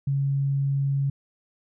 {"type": "tone", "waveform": "sine", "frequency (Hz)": 138.59, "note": "C#3", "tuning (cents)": 0, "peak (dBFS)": -21, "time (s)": [0.07, 1.1], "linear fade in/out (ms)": 5, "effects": []}